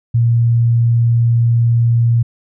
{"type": "tone", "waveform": "sine", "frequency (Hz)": 117.3, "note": "A#2", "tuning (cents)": 11, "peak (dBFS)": -9, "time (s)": [0.14, 2.23], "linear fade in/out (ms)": 10, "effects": []}